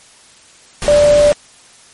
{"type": "tone in noise", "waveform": "sine", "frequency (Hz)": 587.3, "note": "D5", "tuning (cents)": 0, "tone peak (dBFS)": -6, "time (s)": [0.88, 1.32], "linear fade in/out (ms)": 0, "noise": "pink", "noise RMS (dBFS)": -21, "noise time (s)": [0.82, 1.33], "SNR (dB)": 12, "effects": ["white hiss -44 dBFS RMS until 1.93 s", "MP3 48 kbps"]}